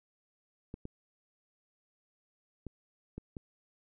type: clicks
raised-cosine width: 3 ms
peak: -28 dBFS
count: 5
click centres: 0.741 / 0.854 / 2.667 / 3.18 / 3.368 s
effects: none